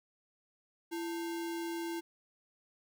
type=tone with sample-and-hold; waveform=sine; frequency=335.7 Hz; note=E4; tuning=32 cents sharp; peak=-35 dBFS; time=0.91-2.01 s; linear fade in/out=20 ms; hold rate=1225 Hz; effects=none